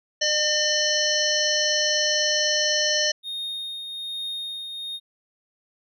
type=harmonic tone; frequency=604 Hz; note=D5; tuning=48 cents sharp; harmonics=1 / 3 / 5 / 7 / 9 / 10; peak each=-27 / -27 / -27 / -27 / -27 / -27 dBFS; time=0.21-3.12 s; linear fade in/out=10 ms
type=tone with tremolo; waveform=triangle; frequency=3699 Hz; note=A#7; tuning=14 cents flat; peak=-26 dBFS; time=3.23-5 s; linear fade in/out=50 ms; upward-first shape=triangle; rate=1.2 Hz; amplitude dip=45%
effects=none